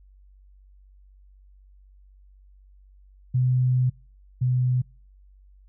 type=tone pair in turn; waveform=sine; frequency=126.8 / 126 Hz; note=B2 / B2; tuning=+46 / +35 cents; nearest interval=unison; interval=11 cents; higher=first; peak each=-18 / -19 dBFS; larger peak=first; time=3.34-3.9 / 4.41-4.82 s; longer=first; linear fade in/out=10 ms; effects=noise-tail reverb RT60 0.4 s tail -26 dB re dry + added 48 Hz sine -50 dBFS peak until 5.68 s